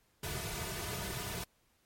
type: noise with comb filter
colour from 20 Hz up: pink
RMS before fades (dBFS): -39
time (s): 0.23-1.44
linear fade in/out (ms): 5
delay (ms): 3.7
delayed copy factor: -0.85
effects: pink hiss -72 dBFS RMS until 1.85 s + MP3 64 kbps